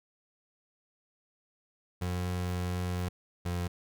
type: tone pair in turn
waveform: 30% pulse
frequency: 89.8 / 88.1 Hz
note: F2 / F2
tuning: +49 / +16 cents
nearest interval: unison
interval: 33 cents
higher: first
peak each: -28 dBFS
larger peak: neither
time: 2.01-3.09 / 3.45-3.68 s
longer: first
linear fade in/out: 10 ms
effects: none